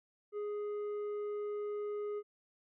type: tone with tanh clipping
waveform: sine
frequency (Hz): 415.3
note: G#4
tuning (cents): 0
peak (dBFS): -37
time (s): 0.32-2.23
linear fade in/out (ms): 50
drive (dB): 6
effects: none